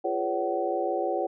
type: tone cluster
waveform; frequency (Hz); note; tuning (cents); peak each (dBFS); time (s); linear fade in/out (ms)
sine; 345.2 / 411.3 / 507 / 567 / 755; F4 / G#4 / B4 / C#5 / F#5; -20 / -17 / +45 / +39 / +35; -31 / -33 / -33 / -31 / -30; 0.04-1.27; 10
effects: none